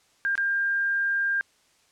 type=tone with dropouts; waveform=sine; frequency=1600 Hz; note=G6; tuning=35 cents sharp; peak=-22 dBFS; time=0.25-1.41 s; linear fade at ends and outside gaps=0 ms; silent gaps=0.354-0.378 s; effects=white hiss -63 dBFS RMS until 1.91 s + low-pass 8000 Hz 12 dB/octave